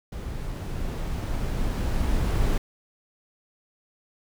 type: noise with level ramp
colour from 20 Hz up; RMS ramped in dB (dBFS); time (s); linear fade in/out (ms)
brown; -33 to -22; 0.12-2.58; 5
effects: none